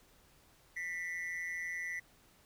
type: tone with amplitude modulation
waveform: triangle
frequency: 1975.5 Hz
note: B6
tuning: in tune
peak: -32 dBFS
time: 0.76-2 s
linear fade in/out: 10 ms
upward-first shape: sine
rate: 172 Hz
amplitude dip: 75%
effects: pink hiss -65 dBFS RMS until 2.45 s